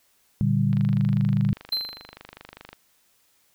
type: chord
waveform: sine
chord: G minor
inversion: first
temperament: equal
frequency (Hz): 116.54 / 146.83 / 196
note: Bb2 / D3 / G3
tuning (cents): 0 / 0 / 0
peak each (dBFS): -23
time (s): 0.41-1.53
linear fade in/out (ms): 0
type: click train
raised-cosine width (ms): 0.3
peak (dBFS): -24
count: 51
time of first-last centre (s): 0.73-2.73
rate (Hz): 25
type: tone with exponential decay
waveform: triangle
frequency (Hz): 4100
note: C8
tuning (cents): -36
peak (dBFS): -19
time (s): 1.72-2.16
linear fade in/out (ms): 5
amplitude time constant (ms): 95
effects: white hiss -64 dBFS RMS until 3.54 s